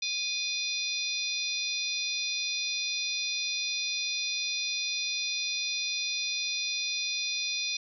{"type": "harmonic tone with a mistuned harmonic", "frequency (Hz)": 823, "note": "G#5", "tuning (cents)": -16, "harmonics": [3, 4, 5, 6, 7], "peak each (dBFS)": [-34, -35, -36, -37, -37], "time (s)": [0.02, 7.77], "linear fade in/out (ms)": 5, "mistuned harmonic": 4, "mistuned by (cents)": 130, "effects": []}